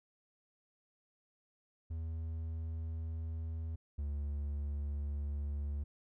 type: tone pair in turn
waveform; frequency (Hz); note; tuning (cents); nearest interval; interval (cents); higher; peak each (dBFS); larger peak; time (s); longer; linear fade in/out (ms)
triangle; 81 / 72.16; E2 / D2; -30 / -30; major second; 200; first; -35 / -33; second; 1.9-3.76 / 3.98-5.84; neither; 10
effects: none